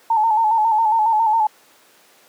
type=tone with vibrato; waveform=sine; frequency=883 Hz; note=A5; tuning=6 cents sharp; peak=-13 dBFS; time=0.1-1.47 s; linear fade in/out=5 ms; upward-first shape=square; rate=7.3 Hz; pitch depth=54 cents each way; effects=pink hiss -51 dBFS RMS until 2.28 s + high-pass 400 Hz 12 dB/octave